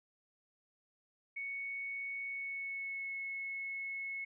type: tone with pitch glide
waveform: sine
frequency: 2221 to 2190 Hz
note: C#7 to C#7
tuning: +3 to -22 cents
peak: -38 dBFS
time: 1.36-4.25 s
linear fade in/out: 10 ms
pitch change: -25 cents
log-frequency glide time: 2.25-3.15 s
effects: none